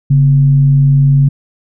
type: tone with frequency modulation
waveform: sine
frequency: 140 Hz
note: C#3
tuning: 18 cents sharp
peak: -5 dBFS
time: 0.1-1.29 s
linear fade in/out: 10 ms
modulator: 100 Hz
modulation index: 0.25
effects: none